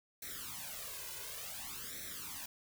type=noise with flanger; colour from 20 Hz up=white; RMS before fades=-45 dBFS; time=0.22-2.46 s; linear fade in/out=5 ms; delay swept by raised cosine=0.51 to 2.01 ms; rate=0.56 Hz; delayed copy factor=+0.9; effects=none